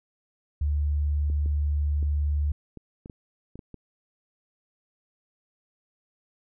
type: tone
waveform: sine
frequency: 73.42 Hz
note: D2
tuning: in tune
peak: -22 dBFS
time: 0.61-2.52 s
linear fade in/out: 5 ms
type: clicks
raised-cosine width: 3 ms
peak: -28 dBFS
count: 9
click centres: 1.3 / 1.46 / 2.028 / 2.773 / 3.059 / 3.098 / 3.556 / 3.592 / 3.743 s
effects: none

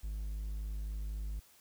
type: tone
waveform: triangle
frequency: 52 Hz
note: G#1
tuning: 3 cents sharp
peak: -34 dBFS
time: 0.03-1.4 s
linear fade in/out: 10 ms
effects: white hiss -63 dBFS RMS until 1.6 s

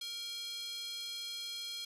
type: tone with high-pass filter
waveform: square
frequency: 466.2 Hz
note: A#4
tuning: in tune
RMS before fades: -42 dBFS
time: 0.01-1.85 s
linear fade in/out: 5 ms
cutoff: 3700 Hz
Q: 6.6
effects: resampled to 32000 Hz + 12-bit

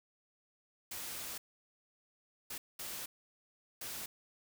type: noise bursts at uneven times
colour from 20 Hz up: white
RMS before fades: -43 dBFS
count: 4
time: 0.91-1.38 / 2.5-2.58 / 2.79-3.06 / 3.81-4.06 s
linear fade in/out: 5 ms
effects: none

